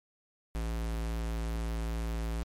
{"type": "tone", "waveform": "square", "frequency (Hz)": 56.1, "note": "A1", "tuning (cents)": 34, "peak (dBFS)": -32, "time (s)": [0.55, 2.43], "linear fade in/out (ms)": 0, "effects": ["MP3 64 kbps"]}